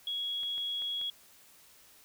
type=tone; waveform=sine; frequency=3330 Hz; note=G#7; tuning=4 cents sharp; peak=-32 dBFS; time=0.07-1.1 s; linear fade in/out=2 ms
type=clicks; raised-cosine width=0.3 ms; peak=-35 dBFS; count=4; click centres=0.433 / 0.58 / 0.821 / 1.014 s
effects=white hiss -59 dBFS RMS until 2.04 s